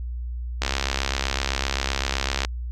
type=click train; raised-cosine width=0.2 ms; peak=-5 dBFS; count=125; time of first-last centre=0.62-2.449 s; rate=67.8 Hz; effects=added 60 Hz sine -27 dBFS peak until 2.71 s + MP3 96 kbps